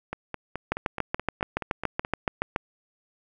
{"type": "two click trains", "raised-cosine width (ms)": 0.5, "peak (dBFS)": [-9, -16], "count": [14, 10], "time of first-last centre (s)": [[0.72, 2.561], [0.13, 2.049]], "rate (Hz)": [7.06, 4.69], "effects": []}